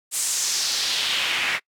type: noise with band-pass filter sweep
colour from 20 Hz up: pink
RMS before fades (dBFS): -24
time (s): 0.11-1.6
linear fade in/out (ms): 50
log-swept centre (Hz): 8900 to 2000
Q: 2.1
effects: noise-tail reverb RT60 0.1 s tail -25 dB re dry